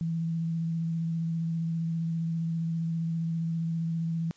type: tone with vibrato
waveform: sine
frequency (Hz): 164.81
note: E3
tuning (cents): 0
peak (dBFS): -27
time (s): 0.01-4.31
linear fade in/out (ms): 0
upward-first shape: square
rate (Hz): 15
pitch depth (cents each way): 13
effects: white hiss -62 dBFS RMS until 4.36 s + resampled to 16000 Hz

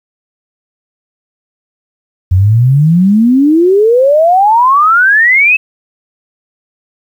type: exponential sweep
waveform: sine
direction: up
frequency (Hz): 87.9 to 2637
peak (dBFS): -4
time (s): 2.31-5.57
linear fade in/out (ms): 10
effects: 7-bit

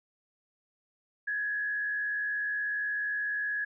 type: tone with frequency modulation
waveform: sine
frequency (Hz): 1682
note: G#6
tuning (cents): +22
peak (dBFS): -29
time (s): 1.27-3.65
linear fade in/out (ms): 10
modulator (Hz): 76.6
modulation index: 0.5
effects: none

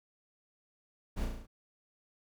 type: noise with echo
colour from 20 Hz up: brown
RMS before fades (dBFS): -35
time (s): 1.16-1.26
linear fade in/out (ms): 20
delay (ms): 35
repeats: 6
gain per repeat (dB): -3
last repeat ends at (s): 1.47
effects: none

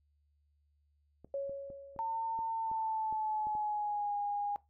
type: clicks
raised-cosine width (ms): 2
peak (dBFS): -38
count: 9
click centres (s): 1.246 / 1.495 / 1.702 / 1.963 / 2.39 / 2.715 / 3.126 / 3.47 / 3.552
type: tone with exponential decay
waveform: sine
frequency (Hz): 554.4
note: C#5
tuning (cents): 0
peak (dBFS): -32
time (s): 1.34-2.68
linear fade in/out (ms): 2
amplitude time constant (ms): 290
type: tone with pitch glide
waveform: sine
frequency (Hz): 903 to 818.5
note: A5 to G#5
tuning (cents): +45 to -25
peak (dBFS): -32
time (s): 1.99-4.56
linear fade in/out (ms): 0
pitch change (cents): -170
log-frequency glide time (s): 2.52-4.16
effects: noise-tail reverb RT60 0.2 s tail -19 dB re dry + added 73 Hz sine -70 dBFS peak until 4.69 s

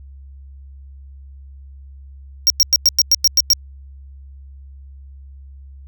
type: tone bursts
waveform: square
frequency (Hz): 5588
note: F8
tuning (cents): 0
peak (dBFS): -9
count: 9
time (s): 2.47-3.533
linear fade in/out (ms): 0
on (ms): 31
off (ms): 98
effects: added 68 Hz sine -36 dBFS peak until 5.87 s

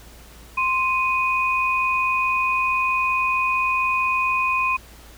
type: tone pair together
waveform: sine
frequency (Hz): 1046.5 / 2489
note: C6 / D#7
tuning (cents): 0 / 0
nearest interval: octave + minor third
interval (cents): 1500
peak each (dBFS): -21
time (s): 0.57-4.77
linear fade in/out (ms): 10
effects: added 57 Hz sine -45 dBFS peak until 5.17 s + pink hiss -47 dBFS RMS until 5.17 s

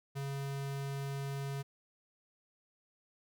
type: tone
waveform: square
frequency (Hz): 138.59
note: C#3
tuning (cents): 0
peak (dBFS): -37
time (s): 0.15-1.63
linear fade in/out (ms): 20
effects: none

